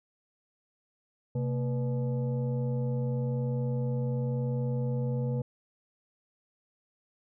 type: tone with frequency modulation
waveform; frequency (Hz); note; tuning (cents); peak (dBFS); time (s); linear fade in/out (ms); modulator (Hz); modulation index
sine; 130; C3; -11; -27; 1.35-5.42; 5; 361; 0.76
effects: none